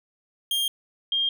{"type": "tone pair in turn", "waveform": ["45% pulse", "sine"], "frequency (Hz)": [3213, 3213], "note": ["G7", "G7"], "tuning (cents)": [42, 42], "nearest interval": "unison", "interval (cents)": 0, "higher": "neither", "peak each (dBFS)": [-22, -21], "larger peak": "second", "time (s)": [[0.51, 0.68], [1.12, 1.29]], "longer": "neither", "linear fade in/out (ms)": 2, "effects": []}